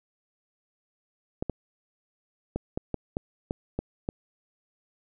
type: clicks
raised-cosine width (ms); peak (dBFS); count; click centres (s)
2; -15; 9; 1.425 / 1.497 / 2.56 / 2.775 / 2.943 / 3.169 / 3.509 / 3.79 / 4.089
effects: none